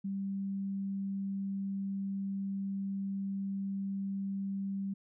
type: tone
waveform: sine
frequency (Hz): 196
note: G3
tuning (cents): 0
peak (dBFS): -33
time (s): 0.04-4.94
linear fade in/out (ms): 10
effects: none